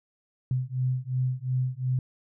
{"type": "beating tone pair", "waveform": "sine", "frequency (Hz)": [126.7, 129.5], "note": ["B2", "C3"], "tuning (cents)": [45, -17], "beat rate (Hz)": 2.8, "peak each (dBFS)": -28, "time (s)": [0.51, 1.99], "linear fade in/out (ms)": 2, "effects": []}